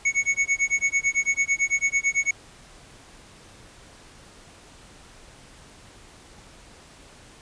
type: tone with tremolo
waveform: square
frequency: 2217 Hz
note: C#7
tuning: in tune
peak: -18 dBFS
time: 0.05-2.31 s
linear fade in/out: 5 ms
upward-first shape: sine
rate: 9 Hz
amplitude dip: 100%
effects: pink hiss -49 dBFS RMS until 7.41 s + resampled to 22050 Hz